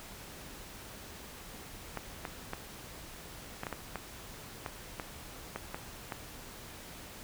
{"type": "clicks", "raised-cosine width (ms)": 0.5, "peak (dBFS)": -21, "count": 12, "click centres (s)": [1.973, 2.252, 2.534, 3.634, 3.668, 3.727, 3.957, 4.662, 4.998, 5.56, 5.745, 6.122], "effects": ["pink hiss -48 dBFS RMS until 7.23 s"]}